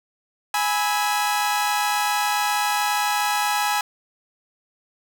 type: chord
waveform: sawtooth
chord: E major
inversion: first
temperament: equal with one note detuned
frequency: 830.6 / 987.8 / 1299.6 Hz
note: G#5 / B5 / E6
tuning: 0 / 0 / -25 cents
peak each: -18 / -23 / -24 dBFS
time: 0.54-3.81 s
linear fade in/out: 2 ms
effects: none